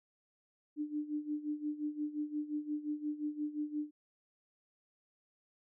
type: tone with tremolo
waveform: sine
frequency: 298.8 Hz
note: D4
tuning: 30 cents sharp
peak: -32 dBFS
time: 0.76-3.91 s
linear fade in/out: 50 ms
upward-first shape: sine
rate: 5.7 Hz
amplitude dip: 80%
effects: none